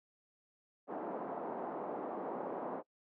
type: band-pass noise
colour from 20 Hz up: white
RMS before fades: -41 dBFS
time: 0.87-2.83 s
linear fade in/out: 50 ms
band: 220 to 880 Hz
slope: 24 dB/octave
effects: noise-tail reverb RT60 0.1 s tail -24 dB re dry